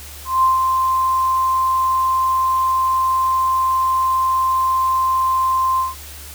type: tone with ADSR envelope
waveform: sine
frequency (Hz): 1045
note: C6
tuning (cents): -2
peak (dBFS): -10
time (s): 0.25-5.95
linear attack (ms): 180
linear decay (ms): 150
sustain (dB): -4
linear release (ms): 160
effects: added 72 Hz sine -37 dBFS peak until 6.34 s + white hiss -37 dBFS RMS until 6.34 s